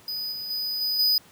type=tone with level steps; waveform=square; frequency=4978 Hz; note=D#8; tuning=in tune; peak=-29 / -32 / -27 / -24 / -19 dBFS; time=0.08-1.18 s; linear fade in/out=2 ms; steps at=0.32 / 0.5 / 0.81 / 0.99 s; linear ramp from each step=5 ms; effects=pink hiss -53 dBFS RMS until 1.31 s + high-pass 100 Hz 12 dB/octave